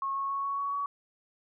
sine tone with pitch steps, 1091 / 1098.6 / 1106.2 / 1113.9 / 1121.7 / 1129.5 Hz, C#6 / C#6 / C#6 / C#6 / C#6 / C#6, -28 / -16 / -4 / +8 / +20 / +32 cents, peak -29 dBFS, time 0.02-0.86 s, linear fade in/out 2 ms, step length 140 ms, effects none

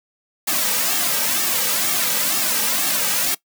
white noise with flanger, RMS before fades -20 dBFS, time 0.47-3.35 s, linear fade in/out 10 ms, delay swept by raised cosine 2 to 2.89 ms, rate 2.1 Hz, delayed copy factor -0.75, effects noise-tail reverb RT60 0.1 s tail -20 dB re dry + high-pass 200 Hz 12 dB/octave

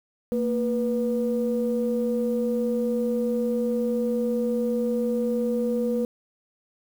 sine tone pair together, 230.1 / 487.6 Hz, A#3 / B4, -22 / -22 cents, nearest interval octave + minor second, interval 1300 cents, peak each -24 dBFS, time 0.32-6.05 s, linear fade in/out 0 ms, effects tanh soft clip ceiling -15 dBFS + 8-bit

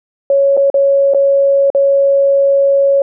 sine tone with dropouts, 554.4 Hz, C#5, in tune, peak -7 dBFS, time 0.3-3.02 s, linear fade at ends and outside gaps 2 ms, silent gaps 0.568-0.574 / 0.701-0.742 / 1.137-1.146 / 1.702-1.748 s, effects none

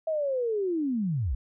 sine linear sweep, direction down, 651 to 50.7 Hz, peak -25 dBFS, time 0.07-1.35 s, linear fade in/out 5 ms, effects none

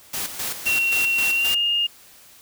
white noise with tremolo, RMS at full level -27 dBFS, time 0.13-1.55 s, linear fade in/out 10 ms, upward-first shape square, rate 3.8 Hz, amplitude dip 60%
sine tone with pitch glide, 2735 to 2833 Hz, F7 to F7, -37 to +24 cents, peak -18 dBFS, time 0.66-1.87 s, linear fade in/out 10 ms, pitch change +61 cents, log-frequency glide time 1.34-1.56 s
effects white hiss -49 dBFS RMS until 2.41 s

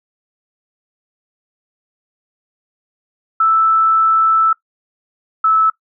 sine tone pair in turn, 1318.5 / 1306.4 Hz, E6 / E6, 0 / -16 cents, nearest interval unison, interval 16 cents, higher first, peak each -9 dBFS, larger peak neither, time 3.4-4.53 / 5.44-5.7 s, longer first, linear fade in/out 5 ms, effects noise-tail reverb RT60 0.1 s tail -20 dB re dry

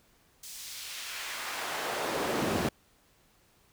brown noise with high-pass filter sweep, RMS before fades -34 dBFS, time 0.43-2.69 s, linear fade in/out 5 ms, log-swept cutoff 6700 to 200 Hz, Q 0.86, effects pink hiss -65 dBFS RMS until 3.72 s

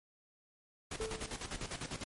pink noise with tremolo, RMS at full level -40 dBFS, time 0.91-2.04 s, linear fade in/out 5 ms, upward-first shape square, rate 10 Hz, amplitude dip 70%
triangle tone with exponential decay, 440.7 Hz, A4, 3 cents sharp, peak -33 dBFS, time 1-1.56 s, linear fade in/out 2 ms, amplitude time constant 120 ms
effects MP3 48 kbps

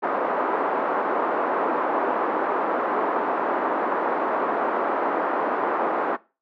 white band-pass noise, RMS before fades -24 dBFS, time 0.02-6.17 s, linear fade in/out 20 ms, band 290 to 1200 Hz, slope 24 dB/octave, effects noise-tail reverb RT60 0.3 s tail -20 dB re dry

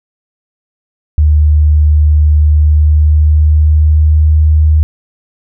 sine tone with pitch glide, 75.5 to 77.09 Hz, D2 to D#2, +48 to -15 cents, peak -4 dBFS, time 1.18-4.83 s, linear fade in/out 0 ms, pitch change +37 cents, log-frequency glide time 2.42-4.32 s, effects none

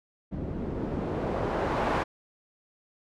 white noise with low-pass filter sweep, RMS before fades -30 dBFS, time 0.31-2.04 s, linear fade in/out 20 ms, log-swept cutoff 230 to 1100 Hz, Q 0.93, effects none

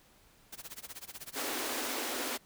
white noise with tremolo, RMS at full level -43 dBFS, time 0.52-1.95 s, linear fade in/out 10 ms, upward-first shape sine, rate 16 Hz, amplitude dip 100%
pink high-pass noise, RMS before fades -36 dBFS, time 1.35-2.38 s, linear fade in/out 20 ms, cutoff 240 Hz, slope 96 dB/octave
effects pink hiss -63 dBFS RMS until 2.45 s

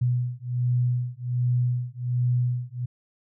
sine beating tone pair, 122.7 / 124 Hz, B2 / B2, -11 / +7 cents, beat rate 1.3 Hz, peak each -25 dBFS, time 0.01-2.86 s, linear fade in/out 10 ms, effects none

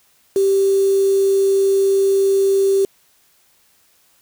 sine tone with quantisation, 390.8 Hz, G4, 5 cents flat, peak -12 dBFS, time 0.36-2.85 s, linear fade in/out 2 ms, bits 5, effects white hiss -57 dBFS RMS until 4.21 s

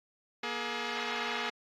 5% pulse tone pair together, 237.8 / 423.7 Hz, A#3 / G#4, +35 / +35 cents, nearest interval minor seventh, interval 1000 cents, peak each -25 / -23 dBFS, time 0.43-1.5 s, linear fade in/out 5 ms, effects low-pass 4000 Hz 12 dB/octave + AAC 48 kbps

